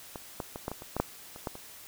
clicks, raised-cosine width 1 ms, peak -24 / -19 / -23 / -18 / -22 / -29 / -18 / -11 / -30 / -18 / -28 dBFS, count 11, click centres 0.158 / 0.402 / 0.559 / 0.681 / 0.716 / 0.821 / 0.966 / 1 / 1.361 / 1.472 / 1.554 s, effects white hiss -49 dBFS RMS until 1.87 s

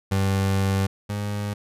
30% pulse tone pair in turn, 97.1 / 102.87 Hz, G2 / G#2, -16 / -16 cents, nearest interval minor second, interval 100 cents, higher second, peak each -17 / -23 dBFS, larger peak first, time 0.11-0.87 / 1.09-1.54 s, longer first, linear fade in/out 10 ms, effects resampled to 32000 Hz

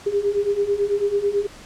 sine beating tone pair, 399.2 / 408.3 Hz, G4 / G#4, +32 / -29 cents, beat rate 9.1 Hz, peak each -23 / -20 dBFS, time 0.06-1.47 s, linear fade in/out 10 ms, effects pink hiss -43 dBFS RMS until 1.65 s + low-pass 8000 Hz 12 dB/octave

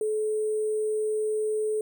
sine tone with sample-and-hold, 430 Hz, A4, 40 cents flat, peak -24 dBFS, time 0.01-1.81 s, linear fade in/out 2 ms, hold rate 8820 Hz, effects none

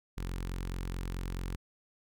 sawtooth tone with notch filter, 44.63 Hz, F1, 38 cents sharp, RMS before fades -37 dBFS, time 0.17-1.56 s, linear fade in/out 10 ms, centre 650 Hz, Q 1.6, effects none

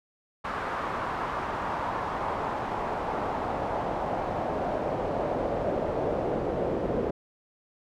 brown noise with band-pass filter sweep, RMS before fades -30 dBFS, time 0.44-7.11 s, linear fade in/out 10 ms, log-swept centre 1200 to 490 Hz, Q 2, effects none

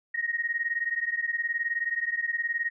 sine beating tone pair, 1864.7 / 1883.7 Hz, A#6 / A#6, 0 / +18 cents, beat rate 19 Hz, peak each -29 / -30 dBFS, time 0.14-2.7 s, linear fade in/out 10 ms, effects none

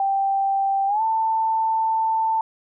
sine tone with pitch glide, 784 to 890.2 Hz, G5 to A5, 0 to +20 cents, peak -18 dBFS, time 0-2.41 s, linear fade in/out 2 ms, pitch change +220 cents, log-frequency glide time 0.87-1.02 s, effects none

